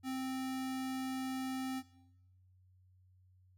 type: tone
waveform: square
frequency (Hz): 261.6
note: C4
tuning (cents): 0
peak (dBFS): -37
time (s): 0.03-1.83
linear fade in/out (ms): 50
effects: noise-tail reverb RT60 0.9 s tail -19 dB re dry + added 92 Hz sine -63 dBFS peak until 3.57 s